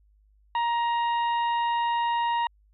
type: harmonic tone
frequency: 940 Hz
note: A#5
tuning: 14 cents sharp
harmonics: 1 / 2 / 3 / 4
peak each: -23 / -35 / -38 / -43 dBFS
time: 0.55-2.47 s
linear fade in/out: 2 ms
effects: added 51 Hz sine -58 dBFS peak until 2.73 s